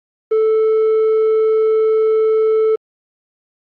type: tone with quantisation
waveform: triangle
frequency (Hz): 438.8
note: A4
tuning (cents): -5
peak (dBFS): -9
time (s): 0.31-2.76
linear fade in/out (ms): 10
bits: 6
effects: low-pass 2000 Hz 12 dB/octave + Opus 48 kbps